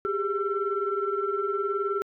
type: tone cluster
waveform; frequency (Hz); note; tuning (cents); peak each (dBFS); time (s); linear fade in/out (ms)
sine; 390.2 / 409.5 / 1347; G4 / G#4 / E6; -8 / -24 / +37; -29; 0.05-2.02; 0
effects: tanh soft clip ceiling -15 dBFS